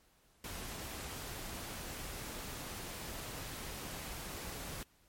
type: noise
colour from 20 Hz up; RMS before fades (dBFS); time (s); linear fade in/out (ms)
pink; -44; 0.44-4.83; 2
effects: pink hiss -69 dBFS RMS until 5.08 s + MP3 64 kbps